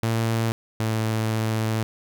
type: tone pair in turn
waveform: sawtooth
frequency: 113.6 / 110.62 Hz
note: A#2 / A2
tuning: -44 / +10 cents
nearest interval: unison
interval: 46 cents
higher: first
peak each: -17 / -18 dBFS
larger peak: first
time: 0.03-0.52 / 0.8-1.83 s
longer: second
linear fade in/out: 0 ms
effects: none